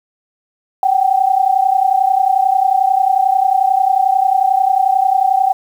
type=tone pair together; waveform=sine; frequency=752 / 783.2 Hz; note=F#5 / G5; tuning=+28 / -2 cents; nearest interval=minor second; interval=70 cents; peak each=-13 dBFS; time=0.83-5.53 s; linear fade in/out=2 ms; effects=7-bit